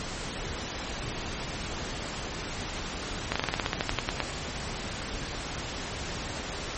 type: slowing click train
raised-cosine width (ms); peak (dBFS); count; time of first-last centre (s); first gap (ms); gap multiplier
0.3; -9; 14; 3.32-4.203; 36; 1.1
effects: pink hiss -35 dBFS RMS until 6.77 s + MP3 32 kbps